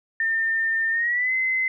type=tone with pitch glide; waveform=sine; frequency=1806 to 2051 Hz; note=A6 to C7; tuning=+45 to -35 cents; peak=-20 dBFS; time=0.2-1.68 s; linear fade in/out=2 ms; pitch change=+220 cents; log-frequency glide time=0.91-1.33 s; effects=none